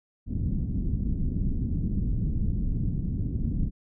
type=low-pass noise; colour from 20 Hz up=pink; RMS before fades=-27 dBFS; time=0.26-3.71 s; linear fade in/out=50 ms; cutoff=240 Hz; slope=24 dB/octave; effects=none